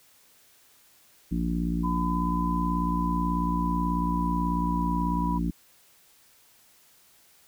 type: harmonic tone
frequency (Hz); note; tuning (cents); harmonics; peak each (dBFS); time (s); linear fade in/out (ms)
58.27; A#1; 0; 1 / 3 / 4 / 5 / 6; -30 / -28 / -33 / -32 / -44; 1.31-5.51; 10
type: tone with pitch glide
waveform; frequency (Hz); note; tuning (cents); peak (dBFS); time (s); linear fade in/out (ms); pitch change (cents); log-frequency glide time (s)
sine; 1007 to 981.2; B5 to B5; +33 to -12; -29; 1.83-5.39; 20; -45; 2.66-5.16
effects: white hiss -59 dBFS RMS until 7.47 s